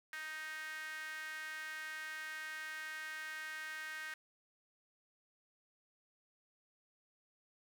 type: tone with high-pass filter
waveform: sawtooth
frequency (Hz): 311.9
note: D#4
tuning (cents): +4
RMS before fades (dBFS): -45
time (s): 0.13-4.14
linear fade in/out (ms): 2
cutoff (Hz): 1700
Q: 6.3
effects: none